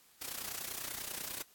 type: noise with amplitude modulation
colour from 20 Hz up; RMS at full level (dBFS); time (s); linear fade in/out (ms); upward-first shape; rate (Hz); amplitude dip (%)
white; -38; 0.21-1.43; 10; sine; 30.2; 80
effects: white hiss -64 dBFS RMS until 1.54 s + AAC 64 kbps